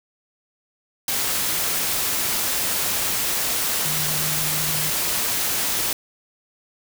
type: tone in noise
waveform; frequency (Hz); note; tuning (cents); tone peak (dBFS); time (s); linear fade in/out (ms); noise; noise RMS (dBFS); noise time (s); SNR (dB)
sine; 153.1; D#3; -28; -31; 3.85-4.9; 2; white; -23; 1.08-5.93; -11
effects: none